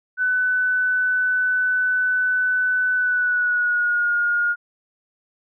sine tone with pitch glide, 1500 to 1427.3 Hz, F#6 to F6, +23 to +37 cents, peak -17 dBFS, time 0.17-4.56 s, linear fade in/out 50 ms, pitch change -86 cents, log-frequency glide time 2.95-4.13 s, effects none

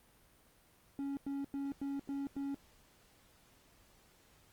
triangle tone bursts, 278.2 Hz, C#4, 6 cents sharp, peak -34 dBFS, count 6, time 0.99-2.545 s, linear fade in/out 0 ms, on 180 ms, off 95 ms, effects pink hiss -66 dBFS RMS until 4.52 s + Opus 32 kbps

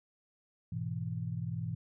sine chord, E major, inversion first, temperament equal, 103.83 / 123.47 / 164.81 Hz, G#2 / B2 / E3, 0 / 0 / 0 cents, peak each -39 / -38 / -38 dBFS, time 0.72-1.75 s, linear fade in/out 5 ms, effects none

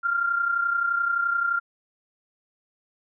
sine tone pair together, 1386 / 1417.6 Hz, F6 / F6, -14 / +25 cents, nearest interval unison, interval 39 cents, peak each -22 / -29 dBFS, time 0.03-1.6 s, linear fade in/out 20 ms, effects none

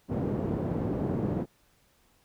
pink band-pass noise, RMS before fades -30 dBFS, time 0.08-1.46 s, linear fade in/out 50 ms, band 110 to 410 Hz, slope 12 dB/octave, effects pink hiss -66 dBFS RMS until 2.24 s

